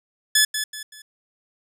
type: tone with echo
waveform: 10% pulse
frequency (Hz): 1720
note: A6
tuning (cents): -40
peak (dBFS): -5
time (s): 0.35-0.45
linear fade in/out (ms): 5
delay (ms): 190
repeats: 3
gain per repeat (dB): -9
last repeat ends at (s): 1.02
effects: none

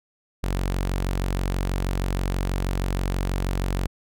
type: tone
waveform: sawtooth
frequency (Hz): 46.25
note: F#1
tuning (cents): 0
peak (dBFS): -19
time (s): 0.43-3.87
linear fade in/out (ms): 10
effects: none

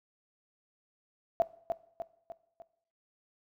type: tone with echo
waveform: sine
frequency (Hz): 672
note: E5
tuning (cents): +33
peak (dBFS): -21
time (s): 1.4-1.42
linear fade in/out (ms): 0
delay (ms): 300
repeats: 4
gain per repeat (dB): -6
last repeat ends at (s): 2.62
effects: noise-tail reverb RT60 0.7 s tail -19 dB re dry

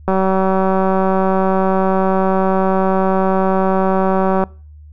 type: click train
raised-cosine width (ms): 1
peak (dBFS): -3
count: 829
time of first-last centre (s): 0.08-4.438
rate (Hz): 190
effects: noise-tail reverb RT60 0.4 s tail -24 dB re dry + added 75 Hz sine -36 dBFS peak until 4.92 s

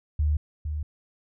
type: tone pair in turn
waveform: sine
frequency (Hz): 75.1 / 75.58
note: D2 / D#2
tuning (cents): +39 / -50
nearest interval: unison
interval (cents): 11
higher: second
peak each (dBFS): -20 / -27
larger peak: first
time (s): 0.19-0.37 / 0.65-0.83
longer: neither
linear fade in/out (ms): 5
effects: none

